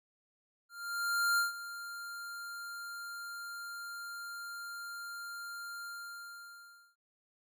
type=tone with ADSR envelope; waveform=square; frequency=1395 Hz; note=F6; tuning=2 cents flat; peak=-27 dBFS; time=0.69-6.96 s; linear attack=690 ms; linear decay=140 ms; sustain=-15 dB; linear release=1100 ms; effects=none